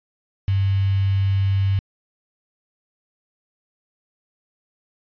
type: tone with quantisation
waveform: sine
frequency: 97.7 Hz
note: G2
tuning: 5 cents flat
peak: -16 dBFS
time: 0.48-1.79 s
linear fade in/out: 0 ms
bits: 6
effects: resampled to 11025 Hz

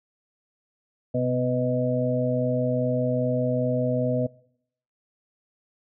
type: harmonic tone with a mistuned harmonic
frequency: 125 Hz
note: B2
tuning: 21 cents sharp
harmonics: 1 / 2 / 4 / 5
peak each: -27 / -27 / -27 / -27 dBFS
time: 1.14-4.27 s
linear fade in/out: 10 ms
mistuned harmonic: 1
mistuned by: +34 cents
effects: noise-tail reverb RT60 0.7 s tail -23 dB re dry

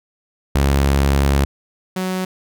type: tone pair in turn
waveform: sawtooth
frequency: 69.4 / 185.78 Hz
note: C#2 / F#3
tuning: +3 / +7 cents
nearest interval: octave + perfect fourth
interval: 1704 cents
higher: second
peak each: -9 / -16 dBFS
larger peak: first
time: 0.55-1.45 / 1.96-2.25 s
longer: first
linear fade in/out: 5 ms
effects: none

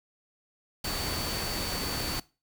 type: tone in noise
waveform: sine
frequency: 4500 Hz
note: C#8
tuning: 25 cents sharp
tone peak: -36 dBFS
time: 0.84-2.2 s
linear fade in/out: 5 ms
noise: pink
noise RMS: -33 dBFS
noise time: 0.84-2.2 s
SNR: -6 dB
effects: noise-tail reverb RT60 0.3 s tail -21 dB re dry

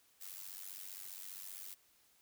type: noise with amplitude modulation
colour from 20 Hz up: blue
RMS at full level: -45 dBFS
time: 0.2-1.75 s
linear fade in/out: 20 ms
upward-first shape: sine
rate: 95.1 Hz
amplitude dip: 85%
effects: white hiss -70 dBFS RMS until 2.21 s

